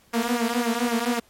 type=tone with flanger; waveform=sawtooth; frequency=236.3 Hz; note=A#3; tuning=24 cents sharp; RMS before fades=-24 dBFS; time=0.13-1.2 s; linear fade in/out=10 ms; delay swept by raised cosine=0.22 to 4.72 ms; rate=3.9 Hz; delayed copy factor=-0.85; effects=pink hiss -58 dBFS RMS until 1.29 s + MP3 64 kbps